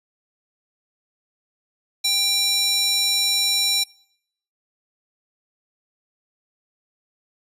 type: tone with high-pass filter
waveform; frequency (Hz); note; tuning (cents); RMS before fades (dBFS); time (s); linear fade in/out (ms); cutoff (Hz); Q
square; 790; G5; +13; -20; 2.04-3.84; 10; 4100; 2.1
effects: noise-tail reverb RT60 0.7 s tail -25 dB re dry + resampled to 32000 Hz